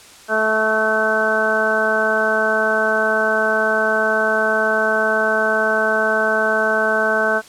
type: harmonic tone with a mistuned harmonic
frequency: 218 Hz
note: A3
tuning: 16 cents flat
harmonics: 1 / 2 / 3 / 4 / 5 / 6 / 7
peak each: -28 / -23 / -20 / -27 / -27 / -27 / -18 dBFS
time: 0.28-7.42 s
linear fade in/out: 50 ms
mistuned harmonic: 5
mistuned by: +19 cents
effects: white hiss -43 dBFS RMS until 7.48 s + low-pass 9000 Hz 12 dB/octave